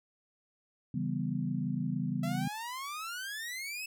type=chord; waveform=sine; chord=C# half-diminished seventh; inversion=none; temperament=equal; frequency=138.59 / 164.81 / 196 / 246.9 Hz; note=C#3 / E3 / G3 / B3; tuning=0 / 0 / 0 / 0 cents; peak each=-36 dBFS; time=0.94-2.48 s; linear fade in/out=5 ms
type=exponential sweep; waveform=sawtooth; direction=up; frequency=659.3 to 2637 Hz; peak=-34 dBFS; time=2.23-3.86 s; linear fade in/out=5 ms
effects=none